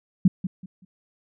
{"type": "tone with echo", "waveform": "sine", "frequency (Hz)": 185, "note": "F#3", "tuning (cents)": 0, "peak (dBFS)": -11, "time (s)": [0.25, 0.28], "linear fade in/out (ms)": 5, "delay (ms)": 190, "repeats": 3, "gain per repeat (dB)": -12, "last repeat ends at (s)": 0.85, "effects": []}